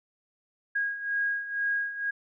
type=beating tone pair; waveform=sine; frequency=1637 / 1639.1 Hz; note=G#6 / G#6; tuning=-25 / -23 cents; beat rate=2.1 Hz; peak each=-33 / -28 dBFS; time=0.75-2.11 s; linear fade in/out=10 ms; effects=none